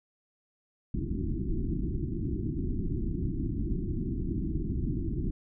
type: low-pass noise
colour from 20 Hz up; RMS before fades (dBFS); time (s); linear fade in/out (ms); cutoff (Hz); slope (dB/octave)
pink; -31; 0.94-5.31; 5; 370; 96
effects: none